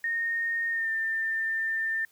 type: tone with pitch glide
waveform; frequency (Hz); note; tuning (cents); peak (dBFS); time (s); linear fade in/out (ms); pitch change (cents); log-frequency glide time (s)
sine; 1845 to 1794.5; A#6 to A6; -18 to +34; -26; 0.04-2.05; 2; -48; 0.7-0.92
effects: white hiss -63 dBFS RMS until 2.11 s